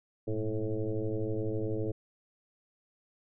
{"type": "tone with frequency modulation", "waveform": "sine", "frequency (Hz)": 220, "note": "A3", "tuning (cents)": 0, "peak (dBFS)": -29, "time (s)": [0.27, 1.92], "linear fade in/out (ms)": 10, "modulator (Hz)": 107, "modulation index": 2.7, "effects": []}